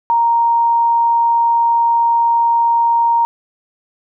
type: tone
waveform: sine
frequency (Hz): 932.3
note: A#5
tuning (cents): 0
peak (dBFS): -10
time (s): 0.1-3.25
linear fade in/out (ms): 0
effects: none